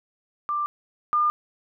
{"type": "tone pair in turn", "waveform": "sine", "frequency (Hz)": [1184, 1206.8], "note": ["D6", "D6"], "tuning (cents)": [14, 47], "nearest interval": "unison", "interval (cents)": 33, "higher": "second", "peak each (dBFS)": [-23, -18], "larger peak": "second", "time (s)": [[0.49, 0.66], [1.13, 1.3]], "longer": "neither", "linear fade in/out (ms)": 0, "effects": []}